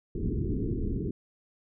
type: low-pass noise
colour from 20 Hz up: pink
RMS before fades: -30 dBFS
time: 0.15-1.11 s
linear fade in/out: 5 ms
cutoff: 430 Hz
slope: 96 dB/octave
effects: none